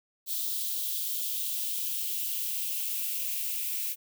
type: noise with high-pass filter sweep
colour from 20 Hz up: violet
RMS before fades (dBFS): -32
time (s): 0.26-3.96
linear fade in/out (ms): 50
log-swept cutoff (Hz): 3600 to 2400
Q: 3.3
effects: none